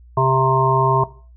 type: harmonic tone with a mistuned harmonic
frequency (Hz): 132.2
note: C3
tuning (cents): +18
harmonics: 1 / 3 / 5 / 7 / 8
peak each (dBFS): -18 / -22 / -21 / -20 / -19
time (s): 0.17-1.04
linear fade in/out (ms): 5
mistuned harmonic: 1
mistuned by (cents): -16
effects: noise-tail reverb RT60 0.4 s tail -17 dB re dry + added 60 Hz sine -42 dBFS peak until 1.36 s